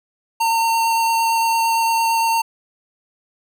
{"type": "tone with vibrato", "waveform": "square", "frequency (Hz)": 911, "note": "A#5", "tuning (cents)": -40, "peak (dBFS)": -16, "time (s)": [0.4, 2.42], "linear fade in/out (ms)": 10, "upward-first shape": "triangle", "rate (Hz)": 8.8, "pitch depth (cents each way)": 11, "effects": []}